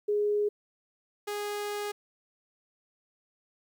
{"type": "tone pair in turn", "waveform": ["sine", "sawtooth"], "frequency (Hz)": [415.3, 413.1], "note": ["G#4", "G#4"], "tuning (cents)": [0, -9], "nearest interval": "unison", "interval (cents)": 9, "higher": "first", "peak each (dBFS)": [-24, -28], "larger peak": "first", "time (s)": [[0.08, 0.49], [1.27, 1.92]], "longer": "second", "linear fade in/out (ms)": 10, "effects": ["11-bit"]}